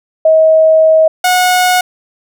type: tone pair in turn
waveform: sine / sawtooth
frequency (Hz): 636 / 729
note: D#5 / F#5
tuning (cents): +38 / -26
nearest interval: major second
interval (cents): 236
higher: second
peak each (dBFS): -4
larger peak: neither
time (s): 0.25-1.08 / 1.24-1.81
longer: first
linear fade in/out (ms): 5
effects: none